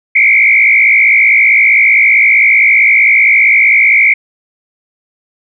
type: tone with frequency modulation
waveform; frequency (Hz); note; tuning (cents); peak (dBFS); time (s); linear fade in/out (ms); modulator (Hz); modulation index
sine; 2217; C#7; 0; -4; 0.15-4.14; 10; 55.4; 2.3
effects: none